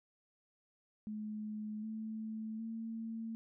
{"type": "tone with pitch steps", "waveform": "sine", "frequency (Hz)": [213.3, 219.3, 225.5], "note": ["G#3", "A3", "A3"], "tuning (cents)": [46, -6, 43], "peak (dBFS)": -39, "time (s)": [1.07, 3.35], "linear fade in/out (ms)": 0, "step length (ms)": 760, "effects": []}